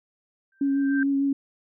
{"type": "tone with exponential growth", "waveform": "sine", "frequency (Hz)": 1568, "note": "G6", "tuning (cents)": 0, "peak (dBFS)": -24, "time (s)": [0.52, 1.03], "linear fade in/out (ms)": 2, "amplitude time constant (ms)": 110}
{"type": "tone with vibrato", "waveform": "sine", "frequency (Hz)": 276.9, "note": "C#4", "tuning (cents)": -2, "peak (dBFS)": -20, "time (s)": [0.61, 1.33], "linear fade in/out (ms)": 5, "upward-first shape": "sine", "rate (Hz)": 6.7, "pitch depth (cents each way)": 15}
{"effects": []}